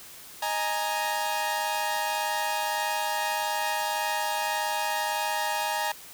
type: chord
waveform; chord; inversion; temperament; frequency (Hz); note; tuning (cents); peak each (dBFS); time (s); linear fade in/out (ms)
sawtooth; D# suspended fourth; none; equal; 622.3 / 830.6 / 932.3; D#5 / G#5 / A#5; 0 / 0 / 0; -31 / -26 / -26; 0.42-5.92; 5
effects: white hiss -46 dBFS RMS until 6.13 s